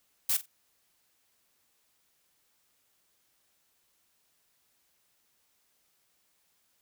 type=noise with echo; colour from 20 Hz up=blue; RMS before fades=-27 dBFS; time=0.29-0.37 s; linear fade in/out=5 ms; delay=45 ms; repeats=2; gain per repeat=-15 dB; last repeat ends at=0.46 s; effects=white hiss -72 dBFS RMS until 6.81 s